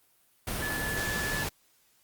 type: tone in noise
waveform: sine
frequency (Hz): 1726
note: A6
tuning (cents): -34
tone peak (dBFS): -32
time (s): 0.62-1.44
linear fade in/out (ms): 5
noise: pink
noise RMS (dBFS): -33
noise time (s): 0.47-1.49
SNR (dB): -2
effects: white hiss -66 dBFS RMS until 2.03 s + Opus 32 kbps